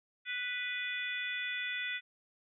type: harmonic tone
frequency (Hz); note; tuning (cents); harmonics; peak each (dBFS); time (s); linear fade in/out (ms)
493.9; B4; 0; 3 / 4 / 5 / 6 / 7; -41 / -38 / -40 / -52 / -42; 0.25-2.01; 50
effects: none